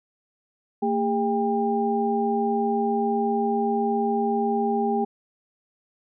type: tone cluster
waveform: sine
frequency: 226.9 / 405.4 / 799 Hz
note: A#3 / G#4 / G5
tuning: -47 / -42 / +33 cents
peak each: -25 dBFS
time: 0.82-5.05 s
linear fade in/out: 10 ms
effects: none